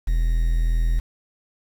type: tone with quantisation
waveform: triangle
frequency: 41.21 Hz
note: E1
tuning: in tune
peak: -15 dBFS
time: 0.07-1 s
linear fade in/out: 10 ms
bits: 7
effects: none